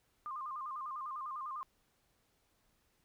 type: tone with vibrato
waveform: sine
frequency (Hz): 1134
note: C#6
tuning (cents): +39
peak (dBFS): -39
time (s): 0.26-1.63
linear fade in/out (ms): 0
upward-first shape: square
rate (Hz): 10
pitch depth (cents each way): 110
effects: pink hiss -75 dBFS RMS until 3.04 s